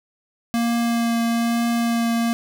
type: tone with vibrato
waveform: square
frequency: 233.1 Hz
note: A#3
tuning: in tune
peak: -19 dBFS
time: 0.54-2.33 s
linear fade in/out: 0 ms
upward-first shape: triangle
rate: 1.1 Hz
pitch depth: 12 cents each way
effects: none